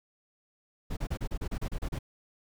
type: noise bursts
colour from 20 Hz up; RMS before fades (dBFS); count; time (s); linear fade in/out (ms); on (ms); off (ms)
brown; -32; 11; 0.9-1.989; 10; 69; 33
effects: none